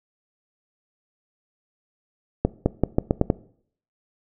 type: accelerating click train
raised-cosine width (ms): 2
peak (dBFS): -4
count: 7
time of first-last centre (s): 2.45-3.301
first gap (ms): 210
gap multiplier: 0.84
effects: noise-tail reverb RT60 0.6 s tail -20 dB re dry